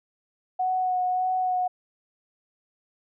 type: tone with vibrato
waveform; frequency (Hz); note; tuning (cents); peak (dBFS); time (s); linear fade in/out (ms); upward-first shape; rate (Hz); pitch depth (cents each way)
sine; 737; F#5; -7; -22; 0.59-1.68; 10; sine; 1.7; 16
effects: none